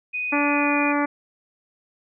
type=tone with pitch glide; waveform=sine; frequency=2489 to 2432 Hz; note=D#7 to D#7; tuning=0 to -40 cents; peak=-24 dBFS; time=0.13-0.93 s; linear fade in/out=20 ms; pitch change=-40 cents; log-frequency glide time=0.53-0.8 s
type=harmonic tone; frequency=289.6 Hz; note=D4; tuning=24 cents flat; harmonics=1 / 2 / 3 / 4 / 5 / 6 / 7 / 8; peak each=-22 / -28 / -27 / -28 / -31 / -33 / -32 / -34 dBFS; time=0.32-1.06 s; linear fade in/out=10 ms
effects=none